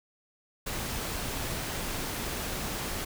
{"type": "noise", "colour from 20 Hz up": "pink", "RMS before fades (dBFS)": -34, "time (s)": [0.66, 3.05], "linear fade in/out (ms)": 10, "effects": []}